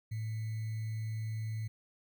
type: tone with sample-and-hold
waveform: sine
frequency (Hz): 110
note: A2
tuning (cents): 0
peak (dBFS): -34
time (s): 0.11-1.68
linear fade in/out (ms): 10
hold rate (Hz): 2100
effects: none